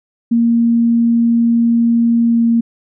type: tone with pitch glide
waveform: sine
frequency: 233.1 to 231.8 Hz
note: A#3 to A#3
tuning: 0 to -10 cents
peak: -9 dBFS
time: 0.31-2.61 s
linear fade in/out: 10 ms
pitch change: -10 cents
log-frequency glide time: 2.26-2.42 s
effects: none